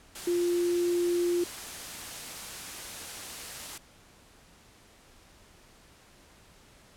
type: tone in noise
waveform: sine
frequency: 349.2 Hz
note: F4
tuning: in tune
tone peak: -24 dBFS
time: 0.27-1.44 s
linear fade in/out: 5 ms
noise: white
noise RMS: -40 dBFS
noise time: 0.15-3.78 s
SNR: +13 dB
effects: pink hiss -57 dBFS RMS until 6.96 s + low-pass 11000 Hz 12 dB/octave